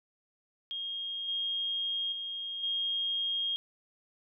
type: tone with level steps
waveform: sine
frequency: 3244 Hz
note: G#7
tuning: 41 cents flat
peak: -34 / -30 / -35 / -29 dBFS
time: 0.71-3.56 s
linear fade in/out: 0 ms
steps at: 1.28 / 2.12 / 2.63 s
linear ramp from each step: 5 ms
effects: none